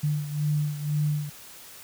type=beating tone pair; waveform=sine; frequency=148.7 / 150.7 Hz; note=D3 / D3; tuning=+22 / +45 cents; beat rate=2 Hz; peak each=-25 / -30 dBFS; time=0.03-1.3 s; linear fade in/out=10 ms; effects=white hiss -46 dBFS RMS until 1.83 s